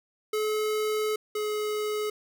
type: tone pair in turn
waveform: square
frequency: 428.9 / 423.7 Hz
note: A4 / G#4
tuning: -44 / +35 cents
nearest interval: unison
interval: 21 cents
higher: first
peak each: -26 / -28 dBFS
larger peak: first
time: 0.33-1.16 / 1.35-2.1 s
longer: first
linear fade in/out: 5 ms
effects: none

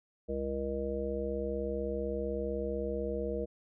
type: harmonic tone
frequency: 67.9 Hz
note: C#2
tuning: 35 cents flat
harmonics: 1 / 3 / 5 / 7 / 9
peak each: -39 / -40 / -40 / -35 / -40 dBFS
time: 0.28-3.46 s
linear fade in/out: 20 ms
effects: none

